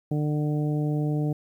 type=harmonic tone; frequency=149.6 Hz; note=D3; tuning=32 cents sharp; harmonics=1 / 2 / 3 / 4 / 5; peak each=-24 / -29 / -35 / -39 / -41 dBFS; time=0.11-1.33 s; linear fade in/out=5 ms; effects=10-bit